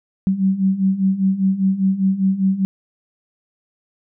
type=beating tone pair; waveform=sine; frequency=188.6 / 193.6 Hz; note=F#3 / G3; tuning=+33 / -21 cents; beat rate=5 Hz; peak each=-20 / -16 dBFS; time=0.27-2.65 s; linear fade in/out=0 ms; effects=none